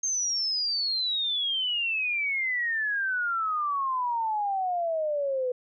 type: exponential sweep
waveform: sine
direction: down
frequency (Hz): 6420 to 493.9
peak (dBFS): -25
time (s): 0.03-5.52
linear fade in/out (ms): 5
effects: none